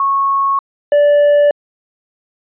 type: tone pair in turn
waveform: sine / triangle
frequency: 1100 / 582.7 Hz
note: C#6 / D5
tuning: -14 / -14 cents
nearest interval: major seventh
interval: 1100 cents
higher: first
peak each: -11 / -5 dBFS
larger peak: second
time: 0-0.59 / 0.92-1.51 s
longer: neither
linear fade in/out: 2 ms
effects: resampled to 8000 Hz